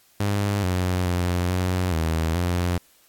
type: tone with pitch steps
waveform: sawtooth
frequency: 101.1 / 91 / 88.8 / 91.4 / 80.7 / 88.3 Hz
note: G#2 / F#2 / F2 / F#2 / E2 / F2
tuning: -46 / -28 / +29 / -21 / -36 / +20 cents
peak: -17 dBFS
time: 0.2-2.78 s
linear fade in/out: 5 ms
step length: 430 ms
effects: white hiss -58 dBFS RMS until 3.08 s + AAC 64 kbps